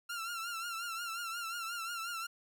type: tone with vibrato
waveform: sawtooth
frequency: 1371 Hz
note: F6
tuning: 32 cents flat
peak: -34 dBFS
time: 0.09-2.27 s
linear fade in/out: 10 ms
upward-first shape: triangle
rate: 5.6 Hz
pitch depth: 80 cents each way
effects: none